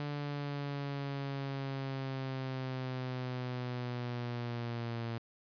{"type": "linear sweep", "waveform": "sawtooth", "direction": "down", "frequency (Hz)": [146.2, 115.3], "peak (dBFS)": -32, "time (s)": [0, 5.18], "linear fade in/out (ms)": 0, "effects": ["resampled to 11025 Hz", "11-bit"]}